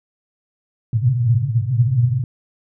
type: band-pass noise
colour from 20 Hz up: pink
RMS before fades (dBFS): -17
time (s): 0.93-2.24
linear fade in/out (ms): 2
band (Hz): 110 to 130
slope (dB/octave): 96
effects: none